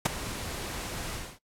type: noise with ADSR envelope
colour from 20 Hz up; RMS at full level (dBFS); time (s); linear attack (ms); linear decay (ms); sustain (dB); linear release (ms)
pink; -21; 0.05-1.39; 9; 12; -15; 250
effects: noise-tail reverb RT60 0.1 s tail -19 dB re dry + low-pass 12000 Hz 12 dB/octave